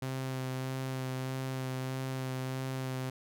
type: tone with vibrato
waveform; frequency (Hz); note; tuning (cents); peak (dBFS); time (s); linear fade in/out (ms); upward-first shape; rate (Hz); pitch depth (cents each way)
sawtooth; 130.81; C3; 0; -30; 0.02-3.1; 5; sine; 1.6; 15
effects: none